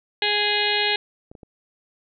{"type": "harmonic tone", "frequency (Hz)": 415.3, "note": "G#4", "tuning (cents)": 0, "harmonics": [1, 2, 4, 5, 6, 7, 8, 9, 10], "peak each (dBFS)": [-28, -28, -28, -28, -28, -28, -28, -28, -28], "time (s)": [0.22, 0.96], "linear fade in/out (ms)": 2}
{"type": "clicks", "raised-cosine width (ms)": 2, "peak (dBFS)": -29, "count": 3, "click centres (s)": [1.315, 1.352, 1.432]}
{"effects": []}